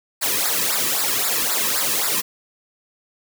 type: noise with flanger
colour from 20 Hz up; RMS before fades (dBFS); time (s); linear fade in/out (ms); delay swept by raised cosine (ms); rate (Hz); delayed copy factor
white; -21; 0.21-2.22; 20; 0.32 to 1.42; 3.8; -0.95
effects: none